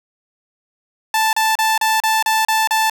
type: tone bursts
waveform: sawtooth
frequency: 880 Hz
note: A5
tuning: in tune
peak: -10 dBFS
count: 8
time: 1.14-2.898 s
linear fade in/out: 2 ms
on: 190 ms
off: 34 ms
effects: none